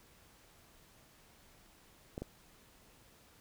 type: clicks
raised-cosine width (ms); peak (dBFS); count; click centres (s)
2; -26; 2; 2.179 / 2.22
effects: pink hiss -63 dBFS RMS until 3.4 s